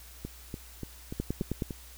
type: two click trains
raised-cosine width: 3 ms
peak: -17 / -23 dBFS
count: 5 / 6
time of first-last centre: 1.2-1.622 / 0.25-1.708 s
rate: 9.48 / 3.43 Hz
effects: added 60 Hz sine -50 dBFS peak until 1.97 s + white hiss -52 dBFS RMS until 1.97 s